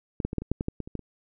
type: clicks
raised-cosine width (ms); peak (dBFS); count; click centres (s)
3; -16 / -14 / -19 / -13 / -22 / -11 / -15 / -15 / -19 / -27 / -18 / -29; 12; 0.202 / 0.25 / 0.331 / 0.383 / 0.42 / 0.516 / 0.609 / 0.684 / 0.803 / 0.875 / 0.953 / 0.993
effects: none